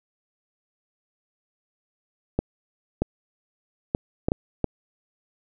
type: clicks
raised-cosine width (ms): 2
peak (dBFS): -8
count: 6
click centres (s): 2.39 / 3.02 / 3.949 / 4.285 / 4.319 / 4.643
effects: none